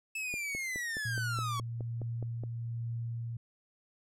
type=linear sweep; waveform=45% pulse; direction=down; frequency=2626 to 1100 Hz; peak=-34 dBFS; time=0.15-1.6 s; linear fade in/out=5 ms
type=click train; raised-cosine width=2 ms; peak=-29 dBFS; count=11; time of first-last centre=0.34-2.436 s; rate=4.77 Hz
type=tone with tremolo; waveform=sine; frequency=116.54 Hz; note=A#2; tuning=in tune; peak=-33 dBFS; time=1.05-3.37 s; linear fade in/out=5 ms; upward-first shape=triangle; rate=1.2 Hz; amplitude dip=25%
effects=low-pass 12000 Hz 12 dB/octave